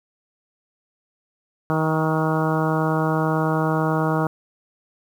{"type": "harmonic tone with a mistuned harmonic", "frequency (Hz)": 158.2, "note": "D#3", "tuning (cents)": 29, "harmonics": [1, 2, 3, 4, 5, 6, 7, 8, 9], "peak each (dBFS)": [-22, -25, -27, -28, -29, -30, -30, -31, -32], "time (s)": [1.7, 4.27], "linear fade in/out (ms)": 0, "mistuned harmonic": 6, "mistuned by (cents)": -20, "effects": ["8-bit"]}